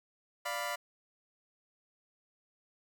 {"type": "chord", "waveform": "20% pulse", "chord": "B diminished", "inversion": "first", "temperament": "equal", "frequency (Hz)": [587.3, 698.5, 987.8], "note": ["D5", "F5", "B5"], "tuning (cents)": [0, 0, 0], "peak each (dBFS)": -34, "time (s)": [0.45, 0.76], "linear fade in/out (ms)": 10, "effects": []}